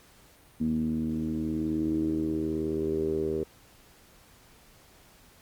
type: tone with low-pass filter sweep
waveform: 10% pulse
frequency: 78.9 Hz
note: D#2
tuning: 25 cents sharp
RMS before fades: -29 dBFS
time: 0.6-3.44 s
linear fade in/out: 10 ms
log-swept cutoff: 240 to 430 Hz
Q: 6.6
effects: pink hiss -57 dBFS RMS until 5.41 s + Opus 48 kbps